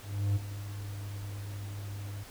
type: tone with ADSR envelope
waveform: triangle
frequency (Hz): 101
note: G#2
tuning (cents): -48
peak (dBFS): -22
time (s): 0.02-2.24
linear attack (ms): 340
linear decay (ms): 22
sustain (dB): -13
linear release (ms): 16
effects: pink hiss -50 dBFS RMS until 2.3 s